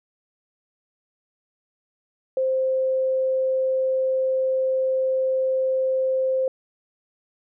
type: tone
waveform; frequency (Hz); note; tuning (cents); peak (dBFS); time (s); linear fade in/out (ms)
sine; 523.3; C5; 0; -19; 2.37-6.48; 2
effects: none